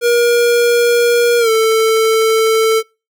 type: tone with pitch glide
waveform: square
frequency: 475.9 to 444 Hz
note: A#4 to A4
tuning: +36 to +16 cents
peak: -10 dBFS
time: 0.01-2.83 s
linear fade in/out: 50 ms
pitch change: -120 cents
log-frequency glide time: 1.39-1.5 s
effects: noise-tail reverb RT60 0.3 s tail -26 dB re dry